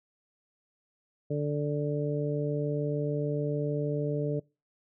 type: harmonic tone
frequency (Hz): 146.83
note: D3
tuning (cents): 0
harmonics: 1 / 2 / 3 / 4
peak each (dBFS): -30 / -35 / -32 / -36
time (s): 1.3-4.4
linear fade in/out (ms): 10
effects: noise-tail reverb RT60 0.3 s tail -25 dB re dry

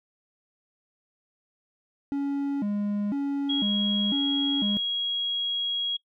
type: tone with vibrato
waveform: triangle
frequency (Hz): 240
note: B3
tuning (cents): -49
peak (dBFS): -23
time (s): 2.12-4.77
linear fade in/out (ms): 0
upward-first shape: square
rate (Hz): 1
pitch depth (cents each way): 270
type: tone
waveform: sine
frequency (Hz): 3300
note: G#7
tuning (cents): -12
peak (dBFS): -25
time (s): 3.49-5.97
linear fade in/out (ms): 10
effects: noise-tail reverb RT60 0.1 s tail -23 dB re dry

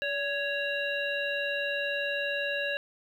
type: harmonic tone with a mistuned harmonic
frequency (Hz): 554.4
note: C#5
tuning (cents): 0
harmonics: 1 / 3 / 5 / 7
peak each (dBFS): -33 / -32 / -34 / -40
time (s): 0.02-2.77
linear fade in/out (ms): 0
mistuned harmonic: 1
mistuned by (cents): +51
effects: 10-bit

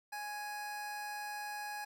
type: tone with amplitude modulation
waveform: 25% pulse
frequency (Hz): 832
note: G#5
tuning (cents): +3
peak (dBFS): -35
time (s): 0.12-1.85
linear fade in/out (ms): 10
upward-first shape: sine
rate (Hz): 228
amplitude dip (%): 25
effects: 11-bit

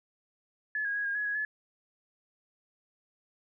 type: tone with pitch steps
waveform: sine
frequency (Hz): 1715 / 1638 / 1659 / 1622 / 1687 / 1664 / 1715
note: A6 / G#6 / G#6 / G#6 / G#6 / G#6 / A6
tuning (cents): -45 / -24 / -2 / -41 / +27 / +3 / -45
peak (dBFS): -29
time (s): 0.75-1.45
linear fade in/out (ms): 2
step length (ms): 100
effects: none

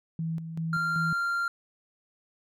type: tone with tremolo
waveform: sine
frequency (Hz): 163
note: E3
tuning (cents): -19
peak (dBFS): -28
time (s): 0.19-1.13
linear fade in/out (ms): 2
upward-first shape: square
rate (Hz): 2.6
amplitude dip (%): 55
type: tone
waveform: triangle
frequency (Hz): 1388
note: F6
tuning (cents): -11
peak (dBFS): -24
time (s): 0.73-1.48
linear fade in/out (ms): 2
effects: none

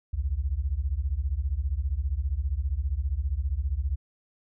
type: beating tone pair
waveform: sine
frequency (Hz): 61.2 / 76.2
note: B1 / D#2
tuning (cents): -15 / -36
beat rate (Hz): 15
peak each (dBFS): -28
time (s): 0.13-3.96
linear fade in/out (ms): 10
effects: none

